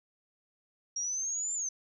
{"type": "exponential two-way sweep", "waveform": "sine", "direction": "up then down", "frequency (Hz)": [5620, 7260, 6070], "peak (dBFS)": -31, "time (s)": [0.96, 1.69], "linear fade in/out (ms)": 5, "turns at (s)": 1.54, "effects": []}